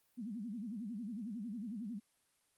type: tone with vibrato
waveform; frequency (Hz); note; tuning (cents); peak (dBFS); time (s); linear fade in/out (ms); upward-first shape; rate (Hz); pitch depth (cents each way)
sine; 220; A3; 0; -40; 0.17-2; 20; sine; 11; 220
effects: white hiss -75 dBFS RMS until 2.57 s + Opus 32 kbps